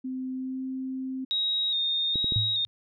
sine tone with pitch glide, 258.7 to 261.7 Hz, C4 to C4, -19 to 0 cents, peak -30 dBFS, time 0.04-1.25 s, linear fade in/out 10 ms, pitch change +19 cents, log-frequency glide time 0.32-0.62 s
sine tone with vibrato, 3735 Hz, A#7, 3 cents sharp, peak -24 dBFS, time 1.31-2.65 s, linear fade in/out 0 ms, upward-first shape square, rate 1.2 Hz, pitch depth 31 cents each way
clicks, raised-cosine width 3 ms, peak -21 dBFS, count 3, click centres 2.157 / 2.244 / 2.322 s
sine tone with exponential decay, 109 Hz, A2, 16 cents flat, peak -21 dBFS, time 2.36-2.67 s, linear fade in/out 0 ms, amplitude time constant 66 ms
effects none

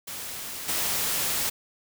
white noise with level steps, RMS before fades -36 / -27 dBFS, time 0.07-1.5 s, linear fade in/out 10 ms, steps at 0.68 s, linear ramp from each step 10 ms, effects none

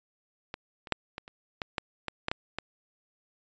clicks, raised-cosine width 0.3 ms, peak -20 / -28 / -7 / -21 / -30 / -16 / -13 / -16 / -12 / -12 / -16 dBFS, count 11, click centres 0.541 / 0.872 / 0.923 / 1.181 / 1.279 / 1.618 / 1.782 / 2.083 / 2.284 / 2.315 / 2.586 s, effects resampled to 16000 Hz

